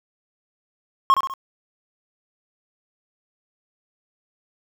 triangle tone with echo, 1079 Hz, C#6, 47 cents flat, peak -9 dBFS, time 1.1-1.14 s, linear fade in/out 0 ms, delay 66 ms, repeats 3, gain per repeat -6 dB, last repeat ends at 1.338 s, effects 8-bit

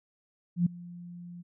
sine tone with ADSR envelope, 174.61 Hz, F3, in tune, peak -19 dBFS, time 0.56-1.43 s, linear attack 100 ms, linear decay 7 ms, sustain -22 dB, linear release 25 ms, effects none

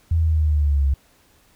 sine linear sweep, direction down, 83.2 to 67.4 Hz, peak -15 dBFS, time 0.11-0.94 s, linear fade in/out 5 ms, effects pink hiss -57 dBFS RMS until 1.55 s

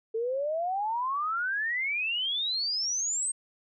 sine exponential sweep, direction up, 438 to 8500 Hz, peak -27 dBFS, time 0.14-3.32 s, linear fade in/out 10 ms, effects none

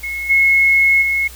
sine tone with level steps, 2175 Hz, C#7, 33 cents flat, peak -21 / -9 / -14 dBFS, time 0.03-1.28 s, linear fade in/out 10 ms, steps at 0.29 / 1.01 s, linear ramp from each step 20 ms, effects added 60 Hz sine -36 dBFS peak until 1.35 s + white hiss -39 dBFS RMS until 1.35 s

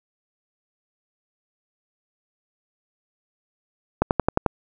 click train, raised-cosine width 1 ms, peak -3 dBFS, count 6, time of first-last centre 4.02-4.462 s, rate 11.3 Hz, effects none

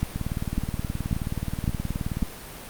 two click trains, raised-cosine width 5 ms, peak -15 / -11 dBFS, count 40 / 5, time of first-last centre 0.16-2.223 / 0.03-2.228 s, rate 18.9 / 1.82 Hz, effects pink hiss -40 dBFS RMS until 2.69 s + Opus 48 kbps

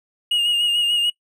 triangle tone with vibrato, 2856 Hz, F7, 38 cents sharp, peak -15 dBFS, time 0.31-1.1 s, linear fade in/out 5 ms, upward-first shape sine, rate 6.8 Hz, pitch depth 32 cents each way, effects noise-tail reverb RT60 0.1 s tail -22 dB re dry

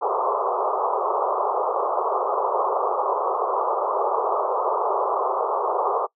white band-pass noise, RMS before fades -23 dBFS, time 0.01-6.07 s, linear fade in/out 20 ms, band 380 to 1200 Hz, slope 96 dB/octave, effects noise-tail reverb RT60 0.1 s tail -23 dB re dry

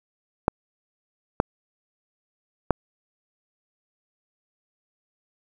clicks, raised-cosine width 1 ms, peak -3 dBFS, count 3, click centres 0.481 / 1.401 / 2.707 s, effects 7-bit

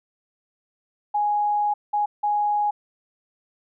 sine tone bursts at uneven times, 830.6 Hz, G#5, in tune, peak -19 dBFS, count 3, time 1.14-1.74 / 1.93-2.06 / 2.23-2.71 s, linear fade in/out 10 ms, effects none

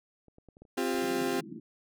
clicks, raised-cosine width 2 ms, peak -43 / -41 / -39 / -42 / -37 / -47 / -46 / -37 / -40 / -47 dBFS, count 10, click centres 0.283 / 0.384 / 0.487 / 0.569 / 0.62 / 0.652 / 0.777 / 0.945 / 0.985 / 1.059 s
35% pulse chord, C suspended fourth, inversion none, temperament equal with one note detuned, 261.6 / 349.2 / 397.7 Hz, C4 / F4 / G4, 0 / 0 / +25 cents, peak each -31 dBFS, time 0.77-1.41 s, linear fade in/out 10 ms
pink band-pass noise, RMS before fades -44 dBFS, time 1.02-1.6 s, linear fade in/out 5 ms, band 140 to 370 Hz, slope 96 dB/octave
effects none

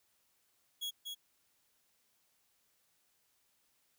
40% pulse tone with echo, 3332 Hz, G#7, 5 cents sharp, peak -36 dBFS, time 0.81-0.91 s, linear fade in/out 20 ms, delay 240 ms, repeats 1, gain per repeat -4 dB, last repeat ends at 1.15 s, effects white hiss -75 dBFS RMS until 3.98 s

